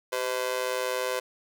sawtooth tone with amplitude modulation, 509 Hz, C5, 48 cents flat, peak -19 dBFS, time 0.12-1.2 s, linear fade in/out 10 ms, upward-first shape sine, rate 120 Hz, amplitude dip 100%, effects none

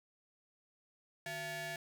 sawtooth ring-modulated tone, 523.3 Hz, C5, in tune, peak -33 dBFS, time 1.26-1.76 s, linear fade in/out 2 ms, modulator 1200 Hz, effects none

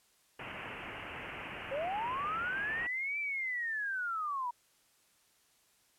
white low-pass noise, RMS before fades -44 dBFS, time 0.39-2.87 s, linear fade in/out 5 ms, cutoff 2900 Hz, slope 96 dB/octave
sine linear two-way sweep, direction up then down, 518 to 2349 to 941 Hz, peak -33 dBFS, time 1.71-4.51 s, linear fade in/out 10 ms, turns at 3.19 s
effects white hiss -69 dBFS RMS until 5.98 s + low-pass 12000 Hz 12 dB/octave

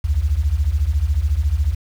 sine beating tone pair, 65 / 79 Hz, C2 / D#2, -11 / +27 cents, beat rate 14 Hz, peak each -18 / -17 dBFS, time 0.04-1.75 s, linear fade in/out 10 ms, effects tanh soft clip ceiling -8 dBFS + 7-bit

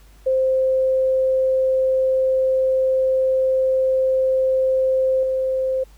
sine tone with level steps, 523.3 Hz, C5, in tune, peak -15 / -18 dBFS, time 0.26-5.84 s, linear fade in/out 10 ms, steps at 5.23 s, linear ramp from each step 2 ms, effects added 50 Hz sine -45 dBFS peak until 5.97 s + pink hiss -55 dBFS RMS until 5.97 s

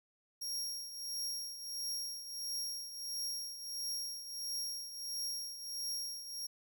sawtooth tone with tremolo, 5588 Hz, F8, in tune, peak -33 dBFS, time 0.41-6.47 s, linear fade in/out 10 ms, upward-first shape triangle, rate 1.5 Hz, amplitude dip 70%, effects none

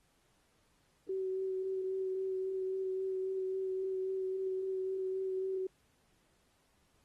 sine tone with vibrato, 378.8 Hz, F#4, 41 cents sharp, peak -33 dBFS, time 1.09-5.67 s, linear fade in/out 5 ms, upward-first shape sine, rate 3.7 Hz, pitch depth 14 cents each way, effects pink hiss -73 dBFS RMS until 7.04 s + AAC 32 kbps

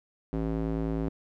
square tone with band-pass filter, 54.6 Hz, A1, 13 cents flat, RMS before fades -30 dBFS, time 0.33-1.09 s, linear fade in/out 0 ms, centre 290 Hz, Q 1.2, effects none

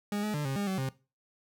40% pulse tone with pitch steps, 205.6 / 211.6 / 148.1 / 135 / 202.3 / 189.8 / 132.9 Hz, G#3 / G#3 / D3 / C#3 / G#3 / F#3 / C3, -17 / +33 / +15 / -45 / -45 / +44 / +27 cents, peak -29 dBFS, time 0.12-0.89 s, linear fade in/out 2 ms, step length 110 ms, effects noise-tail reverb RT60 0.3 s tail -19 dB re dry

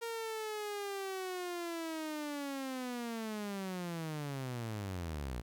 sawtooth linear sweep, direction down, 466.2 to 56.1 Hz, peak -34 dBFS, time 0.01-5.42 s, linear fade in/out 20 ms, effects 12-bit

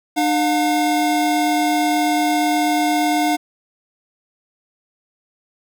square tone pair together, 301.4 / 716 Hz, D4 / F5, +45 / +43 cents, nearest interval octave + minor third, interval 1498 cents, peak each -19 dBFS, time 0.16-3.37 s, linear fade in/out 20 ms, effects none

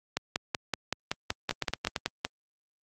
two click trains, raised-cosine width 0.2 ms, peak -11 / -10 dBFS, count 5 / 12, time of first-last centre 1.51-1.962 / 0.17-2.249 s, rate 8.85 / 5.29 Hz, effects high-pass 80 Hz 12 dB/octave + Opus 48 kbps

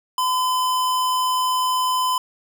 square tone, 1016 Hz, B5, 49 cents sharp, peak -19 dBFS, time 0.18-2.18 s, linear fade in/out 2 ms, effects none

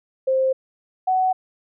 sine tone pair in turn, 526 / 747.3 Hz, C5 / F#5, +9 / +17 cents, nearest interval tritone, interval 608 cents, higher second, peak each -16 dBFS, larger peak neither, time 0.27-0.53 / 1.07-1.33 s, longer neither, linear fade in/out 10 ms, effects none

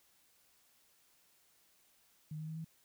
sine tone with pitch steps, 153.7 / 156.3 / 158.94 / 161.62 Hz, D#3 / D#3 / D#3 / E3, -21 / +8 / +37 / -34 cents, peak -40 dBFS, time 2.31-2.646 s, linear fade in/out 5 ms, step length 84 ms, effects white hiss -70 dBFS RMS until 2.84 s

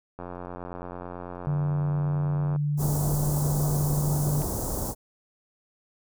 click train, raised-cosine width 1 ms, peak -23 dBFS, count 212, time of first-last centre 0.19-2.561 s, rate 89 Hz
sine tone, 146.83 Hz, D3, in tune, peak -23 dBFS, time 1.47-4.42 s, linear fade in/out 0 ms
pink band-stop noise, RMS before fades -30 dBFS, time 2.77-4.95 s, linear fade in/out 50 ms, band 950 to 6600 Hz, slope 24 dB/octave
effects none

